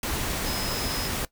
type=tone in noise; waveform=sine; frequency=5100 Hz; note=D#8; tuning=42 cents sharp; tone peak=-33 dBFS; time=0.46-1.08 s; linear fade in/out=2 ms; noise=pink; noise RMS=-29 dBFS; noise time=0.03-1.25 s; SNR=-7 dB; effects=noise-tail reverb RT60 0.1 s tail -18 dB re dry